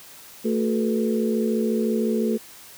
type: tone cluster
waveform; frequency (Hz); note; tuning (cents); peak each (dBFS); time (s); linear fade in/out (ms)
sine; 223.7 / 365.7 / 431.4 / 485.3; A3 / F#4 / A4 / B4; +29 / -20 / -34 / -30; -22 / -28 / -26 / -30; 0.44-2.38; 20
effects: white hiss -45 dBFS RMS until 2.77 s + high-pass 60 Hz 12 dB/octave